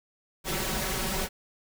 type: noise with comb filter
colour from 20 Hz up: pink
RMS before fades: -30 dBFS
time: 0.44-1.29 s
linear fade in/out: 50 ms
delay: 5.3 ms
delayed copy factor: +1
effects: none